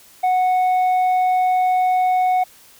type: tone with tanh clipping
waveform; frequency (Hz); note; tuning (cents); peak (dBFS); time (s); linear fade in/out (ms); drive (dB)
sine; 737; F#5; -7; -15; 0.23-2.44; 10; 4
effects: white hiss -48 dBFS RMS until 2.79 s